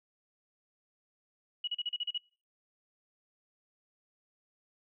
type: tone bursts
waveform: sine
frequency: 2916 Hz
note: F#7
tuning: 26 cents flat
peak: -31 dBFS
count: 8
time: 1.64-2.179 s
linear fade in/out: 5 ms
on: 35 ms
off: 37 ms
effects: noise-tail reverb RT60 0.4 s tail -26 dB re dry